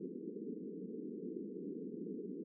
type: band-pass noise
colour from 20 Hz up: white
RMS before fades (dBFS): -45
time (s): 0-2.44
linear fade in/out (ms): 10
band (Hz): 170 to 450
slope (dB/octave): 96
effects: none